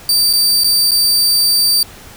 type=tone with dropouts; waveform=sawtooth; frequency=4645 Hz; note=D8; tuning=20 cents flat; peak=-7 dBFS; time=0.09-1.83 s; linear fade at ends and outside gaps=2 ms; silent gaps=0.33-0.334 / 0.637-0.643 / 0.91-0.916 s; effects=pink hiss -37 dBFS RMS until 2.16 s